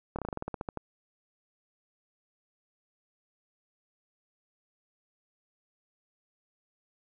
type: slowing click train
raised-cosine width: 1 ms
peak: -20 dBFS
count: 13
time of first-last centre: 0.16-0.773 s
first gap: 27 ms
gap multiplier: 1.11
effects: none